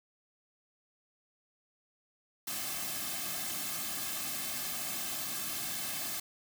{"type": "noise with comb filter", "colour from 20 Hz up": "white", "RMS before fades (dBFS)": -37, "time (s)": [2.47, 6.2], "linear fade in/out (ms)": 5, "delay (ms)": 2.1, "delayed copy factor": -0.85, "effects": []}